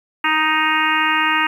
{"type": "harmonic tone", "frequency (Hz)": 311.6, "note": "D#4", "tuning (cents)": 3, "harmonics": [1, 3, 4, 5, 6, 7, 8, 9], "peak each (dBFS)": [-27, -21, -21, -23, -21, -25, -24, -24], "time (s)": [0.24, 1.47], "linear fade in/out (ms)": 5, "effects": ["8-bit"]}